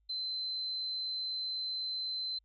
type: tone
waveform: sine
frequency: 4072 Hz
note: C8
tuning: 48 cents flat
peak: -34 dBFS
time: 0.09-2.39 s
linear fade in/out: 10 ms
effects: added 52 Hz sine -69 dBFS peak until 2.44 s